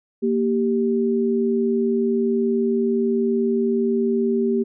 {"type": "tone pair together", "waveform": "sine", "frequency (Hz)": [232.9, 391.7], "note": ["A#3", "G4"], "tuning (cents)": [-1, -1], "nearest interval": "major sixth", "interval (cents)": 900, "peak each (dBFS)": -20, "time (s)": [0.22, 4.64], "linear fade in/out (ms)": 20, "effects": []}